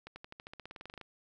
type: accelerating click train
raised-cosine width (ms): 0.3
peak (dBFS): -30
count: 17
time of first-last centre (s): 0.07-1.013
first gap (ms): 90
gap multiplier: 0.94
effects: none